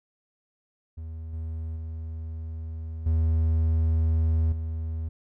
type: tone with level steps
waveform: triangle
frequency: 80.4 Hz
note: E2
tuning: 43 cents flat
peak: -32 / -28 / -30 / -18 / -26 dBFS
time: 0.97-5.09 s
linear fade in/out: 10 ms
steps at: 1.33 / 1.76 / 3.06 / 4.52 s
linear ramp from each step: 5 ms
effects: none